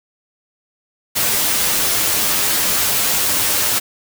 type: noise with comb filter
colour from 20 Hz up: white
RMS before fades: -17 dBFS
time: 1.15-3.8 s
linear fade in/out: 20 ms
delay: 9.9 ms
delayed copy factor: +0.55
effects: none